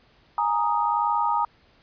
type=chord; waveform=sine; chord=Ab suspended second; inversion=none; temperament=equal; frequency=830.6 / 932.3 / 1244.5 Hz; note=Ab5 / Bb5 / Eb6; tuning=0 / 0 / 0 cents; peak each=-26 / -23 / -26 dBFS; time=0.38-1.45 s; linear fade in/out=2 ms; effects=pink hiss -59 dBFS RMS until 1.82 s + resampled to 11025 Hz